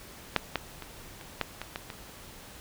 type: clicks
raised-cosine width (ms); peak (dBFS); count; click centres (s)
0.3; -6 / -11 / -24 / -28 / -11 / -19 / -17 / -22; 8; 0.363 / 0.557 / 0.823 / 1.212 / 1.413 / 1.616 / 1.759 / 1.902
effects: pink hiss -48 dBFS RMS until 2.6 s